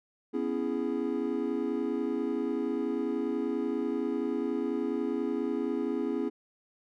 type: chord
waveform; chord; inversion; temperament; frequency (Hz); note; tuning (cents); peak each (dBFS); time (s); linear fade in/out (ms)
triangle; C# minor seventh; third; equal with one note detuned; 246.9 / 277.2 / 331.2 / 415.3; B3 / C#4 / E4 / G#4; 0 / 0 / +8 / 0; -32; 0.33-6.3; 20
effects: none

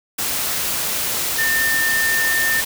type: tone in noise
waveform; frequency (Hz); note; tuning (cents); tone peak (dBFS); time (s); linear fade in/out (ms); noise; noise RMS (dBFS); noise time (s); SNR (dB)
sine; 1800; A6; +39; -17; 1.38-2.61; 10; white; -22; 0.18-2.65; +2
effects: none

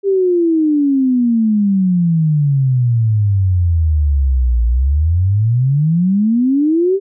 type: exponential two-way sweep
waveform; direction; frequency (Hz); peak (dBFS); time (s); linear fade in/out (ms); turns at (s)
sine; down then up; 401 to 57 to 401; -10; 0.03-7; 50; 4.65
effects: none

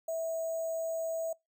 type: tone with sample-and-hold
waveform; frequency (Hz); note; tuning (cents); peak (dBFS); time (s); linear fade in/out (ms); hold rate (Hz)
sine; 653; E5; -17; -31; 0.08-1.33; 5; 7350
effects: noise-tail reverb RT60 0.2 s tail -25 dB re dry

